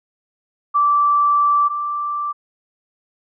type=tone pair in turn; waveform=sine; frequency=1165 / 1173.1 Hz; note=D6 / D6; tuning=-14 / -2 cents; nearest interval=unison; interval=12 cents; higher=second; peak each=-12 / -20 dBFS; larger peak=first; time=0.74-1.69 / 1.69-2.33 s; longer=first; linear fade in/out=20 ms; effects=none